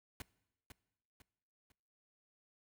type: noise with echo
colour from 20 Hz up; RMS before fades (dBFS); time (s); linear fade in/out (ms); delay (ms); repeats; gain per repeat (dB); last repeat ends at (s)
pink; -45; 0.2-0.22; 2; 500; 3; -8; 1.72
effects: noise-tail reverb RT60 0.9 s tail -21 dB re dry